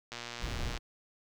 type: click train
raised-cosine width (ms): 0.2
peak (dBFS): -23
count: 79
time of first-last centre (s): 0.12-0.775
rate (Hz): 119
type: noise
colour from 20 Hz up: brown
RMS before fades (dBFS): -36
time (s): 0.39-0.79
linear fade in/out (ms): 50
effects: none